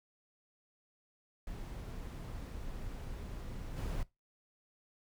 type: noise with level steps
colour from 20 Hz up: brown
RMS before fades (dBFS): -43 / -37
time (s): 1.47-4.03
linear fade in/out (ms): 2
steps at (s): 3.76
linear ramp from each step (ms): 20
effects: noise-tail reverb RT60 0.2 s tail -20 dB re dry